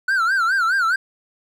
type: tone with vibrato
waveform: triangle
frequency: 1454 Hz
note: F#6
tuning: 31 cents flat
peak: -14 dBFS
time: 0.08-0.96 s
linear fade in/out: 5 ms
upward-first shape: sine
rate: 4.8 Hz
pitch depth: 170 cents each way
effects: none